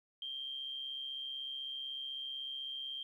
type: tone with amplitude modulation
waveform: sine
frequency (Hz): 3177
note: G7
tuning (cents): +23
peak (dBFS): -37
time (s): 0.22-3.03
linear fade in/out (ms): 2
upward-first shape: sine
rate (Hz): 136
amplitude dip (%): 50
effects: 12-bit